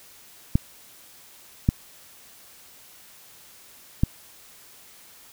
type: clicks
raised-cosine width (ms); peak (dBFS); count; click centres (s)
5; -5; 3; 0.555 / 1.689 / 4.035
effects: white hiss -50 dBFS RMS until 5.32 s